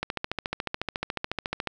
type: click train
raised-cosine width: 0.3 ms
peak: -12 dBFS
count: 24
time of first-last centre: 0.03-1.673 s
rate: 14 Hz
effects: none